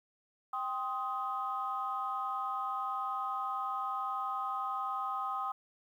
sine chord, C minor, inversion second, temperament just, 784.9 / 1046.5 / 1255.8 Hz, G5 / C6 / Eb6, +2 / 0 / +16 cents, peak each -38 / -39 / -35 dBFS, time 0.53-5.52 s, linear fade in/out 5 ms, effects tanh soft clip ceiling -24 dBFS + 11-bit

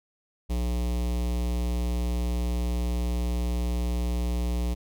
square tone with notch filter, 60 Hz, B1, 49 cents flat, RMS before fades -27 dBFS, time 0.49-4.75 s, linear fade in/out 20 ms, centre 1500 Hz, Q 0.92, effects none

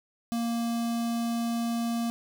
square tone with notch filter, 233.1 Hz, A#3, in tune, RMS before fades -29 dBFS, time 0.32-2.1 s, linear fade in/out 0 ms, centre 1900 Hz, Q 1.4, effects none

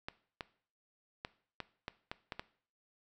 clicks, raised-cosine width 0.3 ms, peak -23 dBFS, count 8, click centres 0.085 / 0.408 / 1.249 / 1.603 / 1.881 / 2.115 / 2.322 / 2.395 s, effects noise-tail reverb RT60 0.5 s tail -18 dB re dry

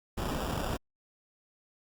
pink noise with sample-and-hold, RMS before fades -33 dBFS, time 0.17-0.77 s, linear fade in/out 10 ms, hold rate 2100 Hz, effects Opus 48 kbps

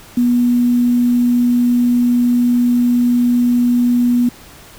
sine tone with quantisation, 242.8 Hz, B3, 29 cents flat, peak -10 dBFS, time 0.17-4.29 s, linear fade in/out 5 ms, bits 6, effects pink hiss -40 dBFS RMS until 4.78 s

